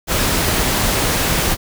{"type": "noise", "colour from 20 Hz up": "pink", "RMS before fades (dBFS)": -17, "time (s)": [0.07, 1.57], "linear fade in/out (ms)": 50, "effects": []}